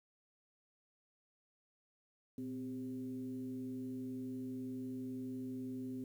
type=tone with frequency modulation; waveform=sine; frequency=257 Hz; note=C4; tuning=31 cents flat; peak=-40 dBFS; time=2.38-6.04 s; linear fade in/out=2 ms; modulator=140 Hz; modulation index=0.55; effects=11-bit